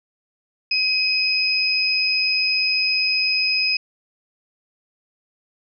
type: tone pair together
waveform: sine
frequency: 2523 / 5046 Hz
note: D#7 / D#8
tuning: +23 / +23 cents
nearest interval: octave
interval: 1200 cents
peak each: -20 dBFS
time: 0.71-3.77 s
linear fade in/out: 5 ms
effects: none